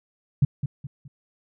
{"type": "tone with echo", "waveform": "sine", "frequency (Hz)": 139.2, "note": "C#3", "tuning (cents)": 8, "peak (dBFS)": -13, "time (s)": [0.42, 0.45], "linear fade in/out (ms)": 5, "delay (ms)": 210, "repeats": 3, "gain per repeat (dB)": -9, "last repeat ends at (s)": 1.08, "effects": []}